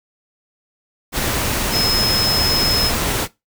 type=tone in noise; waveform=sine; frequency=5160 Hz; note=E8; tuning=38 cents flat; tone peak=-16 dBFS; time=1.71-2.92 s; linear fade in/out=50 ms; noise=pink; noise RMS=-20 dBFS; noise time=1.12-3.28 s; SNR=+1 dB; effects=noise-tail reverb RT60 0.2 s tail -19 dB re dry